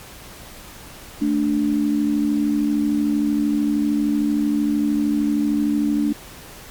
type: tone pair together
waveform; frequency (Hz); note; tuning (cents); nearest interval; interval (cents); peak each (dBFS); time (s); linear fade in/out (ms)
sine; 220 / 293.1; A3 / D4; 0 / -3; perfect fourth; 497; -21 / -18; 1.21-6.13; 10
effects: pink hiss -40 dBFS RMS until 6.7 s + MP3 96 kbps